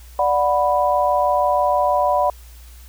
sine chord, B minor, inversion first, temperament equal with one note detuned, 587.3 / 733.6 / 987.8 Hz, D5 / F#5 / B5, 0 / -15 / 0 cents, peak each -19 dBFS, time 0.19-2.3 s, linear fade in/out 2 ms, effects added 60 Hz sine -39 dBFS peak until 2.88 s + white hiss -49 dBFS RMS until 2.88 s

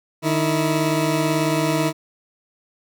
20% pulse tone pair together, 153.14 / 324.5 Hz, D#3 / E4, -27 / -27 cents, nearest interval octave + minor second, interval 1300 cents, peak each -16 dBFS, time 0.22-1.93 s, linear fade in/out 50 ms, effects none

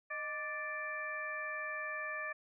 harmonic tone with a mistuned harmonic, 587.3 Hz, D5, in tune, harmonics 1 / 2 / 3 / 4, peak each -46 / -44 / -40 / -45 dBFS, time 0.1-2.33 s, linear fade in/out 10 ms, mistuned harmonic 1, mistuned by +90 cents, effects none

